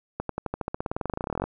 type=accelerating click train; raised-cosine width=1 ms; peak=-14 dBFS; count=27; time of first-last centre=0.2-1.44 s; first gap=93 ms; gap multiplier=0.94; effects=none